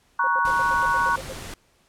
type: chord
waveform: sine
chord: F# major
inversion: first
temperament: equal with one note detuned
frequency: 944.8 / 1108.7 / 1480 Hz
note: A#5 / C#6 / F#6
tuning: +23 / 0 / 0 cents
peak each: -23 dBFS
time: 0.19-1.16 s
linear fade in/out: 5 ms
type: tone bursts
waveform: sine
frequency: 530 Hz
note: C5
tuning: 22 cents sharp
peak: -32 dBFS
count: 10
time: 0.24-1.324 s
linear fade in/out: 0 ms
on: 31 ms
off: 86 ms
type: noise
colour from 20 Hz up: pink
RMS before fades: -36 dBFS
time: 0.45-1.54 s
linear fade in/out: 2 ms
effects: pink hiss -62 dBFS RMS until 1.88 s + low-pass 11000 Hz 12 dB/octave